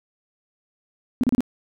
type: tone bursts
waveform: sine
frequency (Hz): 248.7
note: B3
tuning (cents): +12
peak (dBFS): -15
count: 4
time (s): 1.21-1.406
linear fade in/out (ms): 0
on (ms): 25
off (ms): 32
effects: none